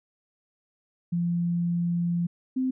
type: tone pair in turn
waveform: sine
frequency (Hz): 172.4 / 259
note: F3 / C4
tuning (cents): -22 / -17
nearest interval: perfect fifth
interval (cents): 705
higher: second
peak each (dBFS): -23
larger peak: neither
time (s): 1.12-2.27 / 2.56-2.71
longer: first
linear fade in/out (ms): 10
effects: none

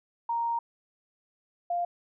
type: tone pair in turn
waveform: sine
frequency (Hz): 932.3 / 698.4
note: A#5 / F5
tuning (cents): 0 / 0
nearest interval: perfect fourth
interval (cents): 500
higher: first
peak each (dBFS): -26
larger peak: neither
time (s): 0.29-0.59 / 1.7-1.85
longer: first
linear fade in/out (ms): 5
effects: none

